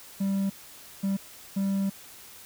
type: tone bursts at uneven times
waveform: triangle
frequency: 195.7 Hz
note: G3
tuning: 3 cents flat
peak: -22 dBFS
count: 3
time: 0.2-0.5 / 1.03-1.17 / 1.56-1.9 s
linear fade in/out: 10 ms
effects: white hiss -48 dBFS RMS until 2.45 s